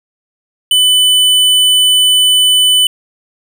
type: tone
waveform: square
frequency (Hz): 3000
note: F#7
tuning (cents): +23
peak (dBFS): -7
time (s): 0.71-2.87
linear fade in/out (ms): 2
effects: none